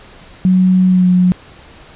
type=tone with pitch glide; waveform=sine; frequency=185 to 181.09 Hz; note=F#3 to F#3; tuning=0 to -37 cents; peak=-7 dBFS; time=0.45-1.32 s; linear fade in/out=0 ms; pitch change=-37 cents; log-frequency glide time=0.87-1.08 s; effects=pink hiss -40 dBFS RMS until 1.95 s + resampled to 8000 Hz